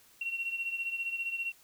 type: beating tone pair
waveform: sine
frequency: 2731 / 2746 Hz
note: F7 / F7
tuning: -39 / -30 cents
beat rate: 15 Hz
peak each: -33 / -38 dBFS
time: 0.21-1.52 s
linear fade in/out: 5 ms
effects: tanh soft clip ceiling -25 dBFS + white hiss -61 dBFS RMS until 1.63 s

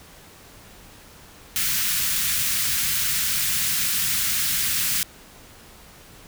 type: band-stop noise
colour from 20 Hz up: white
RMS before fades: -23 dBFS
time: 1.56-5.03 s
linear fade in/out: 0 ms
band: 200 to 1400 Hz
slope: 24 dB/octave
effects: pink hiss -47 dBFS RMS until 6.27 s

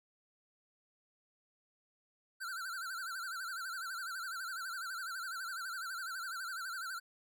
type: tone with vibrato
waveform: square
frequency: 1449 Hz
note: F#6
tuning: 37 cents flat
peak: -40 dBFS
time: 2.4-7 s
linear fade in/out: 20 ms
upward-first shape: sine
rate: 12 Hz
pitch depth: 140 cents each way
effects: none

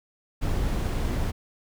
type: noise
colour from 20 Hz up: brown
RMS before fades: -26 dBFS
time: 0.41-1.32 s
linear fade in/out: 20 ms
effects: none

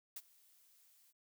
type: noise with ADSR envelope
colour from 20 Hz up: blue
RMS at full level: -44 dBFS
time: 0.16-1.13 s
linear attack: 6 ms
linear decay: 40 ms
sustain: -24 dB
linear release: 35 ms
effects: none

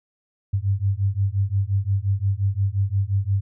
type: beating tone pair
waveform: sine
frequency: 95.9 / 101.6 Hz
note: G2 / G#2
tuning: -37 / -38 cents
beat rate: 5.7 Hz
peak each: -22 dBFS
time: 0.53-3.41 s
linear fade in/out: 10 ms
effects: none

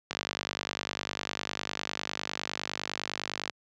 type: click train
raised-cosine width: 0.2 ms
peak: -13 dBFS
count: 170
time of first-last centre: 0.11-3.497 s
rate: 49.9 Hz
effects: high-pass 100 Hz 12 dB/octave + low-pass 7000 Hz 12 dB/octave

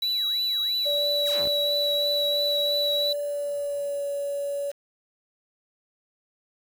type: tone with vibrato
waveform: triangle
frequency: 3926 Hz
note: B7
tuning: 11 cents flat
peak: -22 dBFS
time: 0.02-3.13 s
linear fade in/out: 5 ms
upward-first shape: triangle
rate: 3 Hz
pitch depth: 19 cents each way
type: tone with pitch glide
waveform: sine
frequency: 580 to 567.4 Hz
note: D5 to C#5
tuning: -22 to +40 cents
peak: -26 dBFS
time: 0.85-4.72 s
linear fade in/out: 20 ms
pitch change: -38 cents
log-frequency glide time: 3.21-4.03 s
type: exponential sweep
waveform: 5% pulse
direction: down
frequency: 2637 to 33.02 Hz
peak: -24 dBFS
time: 1.25-1.49 s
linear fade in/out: 20 ms
effects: 7-bit

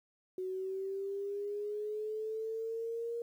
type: linear sweep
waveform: sine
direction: up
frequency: 370 to 470.6 Hz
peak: -35 dBFS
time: 0.38-3.22 s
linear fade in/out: 2 ms
effects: 11-bit

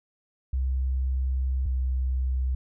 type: tone pair in turn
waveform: sine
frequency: 65.1 / 64.24 Hz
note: C2 / C2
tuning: -8 / -31 cents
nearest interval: unison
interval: 23 cents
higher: first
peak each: -23 dBFS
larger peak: neither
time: 0.53-1.66 / 1.66-2.55 s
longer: first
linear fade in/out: 5 ms
effects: none

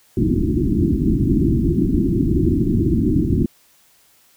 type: low-pass noise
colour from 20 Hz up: white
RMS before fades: -17 dBFS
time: 0.17-3.46 s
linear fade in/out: 2 ms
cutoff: 360 Hz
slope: 96 dB/octave
effects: white hiss -55 dBFS RMS until 4.36 s

